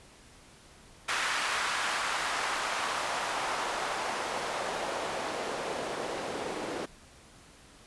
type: noise with band-pass filter sweep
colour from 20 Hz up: white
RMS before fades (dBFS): -33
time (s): 1.08-6.86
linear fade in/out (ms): 10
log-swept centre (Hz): 1500 to 400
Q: 1.2
effects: pink hiss -55 dBFS RMS until 7.86 s + resampled to 24000 Hz